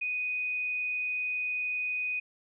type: tone with frequency modulation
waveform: sine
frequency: 2489 Hz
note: D#7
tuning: in tune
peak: -29 dBFS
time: 0.01-2.2 s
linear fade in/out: 10 ms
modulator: 27.4 Hz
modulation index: 0.41
effects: none